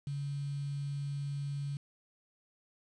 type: tone with quantisation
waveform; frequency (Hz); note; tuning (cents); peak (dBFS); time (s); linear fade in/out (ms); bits
sine; 141.7; C#3; +38; -34; 0.07-1.77; 2; 9
effects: resampled to 22050 Hz